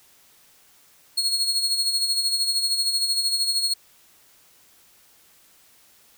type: tone with tremolo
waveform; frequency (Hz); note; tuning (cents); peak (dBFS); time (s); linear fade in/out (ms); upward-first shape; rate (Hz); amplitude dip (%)
35% pulse; 4310; C#8; -49; -17; 1.17-3.74; 10; sine; 13; 55
effects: white hiss -56 dBFS RMS until 6.17 s